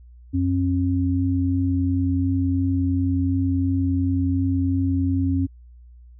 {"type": "tone pair together", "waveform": "sine", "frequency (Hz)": [90.94, 270], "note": ["F#2", "C#4"], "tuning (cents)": [-29, -45], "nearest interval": "octave + perfect fifth", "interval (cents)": 1884, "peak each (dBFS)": [-21, -21], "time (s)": [0.33, 5.47], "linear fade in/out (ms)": 20, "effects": ["added 60 Hz sine -43 dBFS peak until 6.19 s"]}